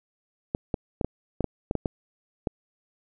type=clicks; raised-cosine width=2 ms; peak=-12 dBFS; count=10; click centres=0.549 / 0.742 / 1.012 / 1.046 / 1.407 / 1.443 / 1.711 / 1.753 / 1.858 / 2.472 s; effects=none